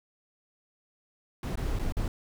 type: noise with dropouts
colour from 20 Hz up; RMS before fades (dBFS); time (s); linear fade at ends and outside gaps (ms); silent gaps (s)
brown; -30; 1.43-2.08; 2; 1.556-1.573 / 1.79-1.794 / 1.923-1.968
effects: none